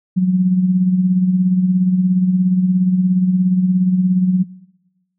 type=tone with tremolo; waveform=sine; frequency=183.8 Hz; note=F#3; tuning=11 cents flat; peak=-9 dBFS; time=0.16-4.44 s; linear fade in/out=20 ms; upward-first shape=sine; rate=17 Hz; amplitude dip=45%; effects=noise-tail reverb RT60 1.0 s tail -20 dB re dry